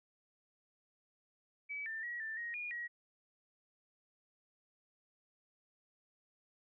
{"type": "tone with pitch steps", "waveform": "sine", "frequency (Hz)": [2288, 1787, 1912, 1776, 1880, 2435, 1904], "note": ["D7", "A6", "A#6", "A6", "A#6", "D#7", "A#6"], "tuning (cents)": [-46, 26, 43, 16, 14, -38, 36], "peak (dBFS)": -39, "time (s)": [1.69, 2.88], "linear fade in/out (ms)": 20, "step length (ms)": 170, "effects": []}